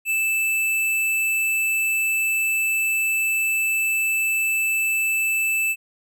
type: tone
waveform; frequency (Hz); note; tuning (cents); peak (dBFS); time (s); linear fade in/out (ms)
square; 2637; E7; 0; -20; 0.05-5.76; 50
effects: none